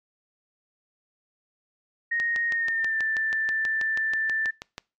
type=tone with pitch glide; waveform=sine; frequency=1864.7 to 1771.3 Hz; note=A#6 to A6; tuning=0 to +11 cents; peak=-23 dBFS; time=2.11-4.51 s; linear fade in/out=10 ms; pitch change=-89 cents; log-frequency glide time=2.49-3.01 s
type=click train; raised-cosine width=0.2 ms; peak=-17 dBFS; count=17; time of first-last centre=2.2-4.781 s; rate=6.2 Hz
effects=noise-tail reverb RT60 0.3 s tail -24 dB re dry + MP3 96 kbps